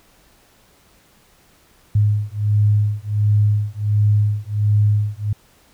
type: beating tone pair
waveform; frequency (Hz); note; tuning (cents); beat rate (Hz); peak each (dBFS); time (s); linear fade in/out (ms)
sine; 103.83 / 105.23; G#2 / G#2; 0 / +23; 1.4; -17; 1.95-5.33; 5
effects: pink hiss -54 dBFS RMS until 5.73 s